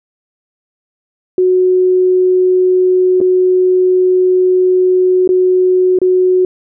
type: tone with dropouts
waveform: sine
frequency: 367.9 Hz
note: F#4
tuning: 10 cents flat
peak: -7 dBFS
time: 1.38-6.45 s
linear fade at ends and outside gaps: 2 ms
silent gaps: 3.204-3.212 / 5.276-5.29 / 5.988-6.016 s
effects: none